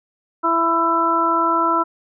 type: harmonic tone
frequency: 332.7 Hz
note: E4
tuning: 16 cents sharp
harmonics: 1 / 2 / 3 / 4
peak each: -23 / -25 / -19 / -18 dBFS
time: 0.43-1.84 s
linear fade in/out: 20 ms
effects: none